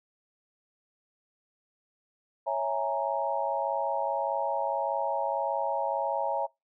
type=chord; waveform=sine; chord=A# half-diminished seventh; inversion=first; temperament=equal; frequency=554.4 / 659.3 / 830.6 / 932.3 Hz; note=C#5 / E5 / G#5 / A#5; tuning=0 / 0 / 0 / 0 cents; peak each=-32 dBFS; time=2.46-6.47 s; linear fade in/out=20 ms; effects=noise-tail reverb RT60 0.2 s tail -24 dB re dry